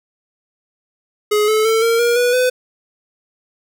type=tone with pitch steps; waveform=square; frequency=420.5 / 433.3 / 446.5 / 460.2 / 474.2 / 488.6 / 503.5 Hz; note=G#4 / A4 / A4 / A#4 / A#4 / B4 / B4; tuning=+22 / -27 / +25 / -22 / +30 / -19 / +33 cents; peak=-13 dBFS; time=1.31-2.5 s; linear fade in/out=10 ms; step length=170 ms; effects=none